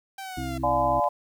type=linear sweep; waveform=sawtooth; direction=down; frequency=784 to 676 Hz; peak=-31 dBFS; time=0.18-0.58 s; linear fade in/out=5 ms
type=harmonic tone; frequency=65.41 Hz; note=C2; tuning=in tune; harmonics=1 / 2 / 4 / 5; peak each=-35 / -35 / -35 / -35 dBFS; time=0.37-1 s; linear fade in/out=5 ms
type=chord; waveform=sine; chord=D diminished seventh; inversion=none; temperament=just; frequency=587.3 / 704.8 / 845.8 / 1014.9 Hz; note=D5 / F5 / Ab5 / Cb6; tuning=0 / +16 / +31 / +47 cents; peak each=-26 dBFS; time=0.63-1.09 s; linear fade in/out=10 ms
type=click; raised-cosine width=0.3 ms; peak=-32 dBFS; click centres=1.041 s
effects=9-bit